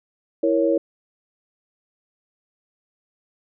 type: chord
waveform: sine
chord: A# diminished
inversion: second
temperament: equal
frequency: 329.6 / 466.2 / 554.4 Hz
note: E4 / A#4 / C#5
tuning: 0 / 0 / 0 cents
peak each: -20 / -22 / -20 dBFS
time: 0.43-0.78 s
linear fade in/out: 5 ms
effects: none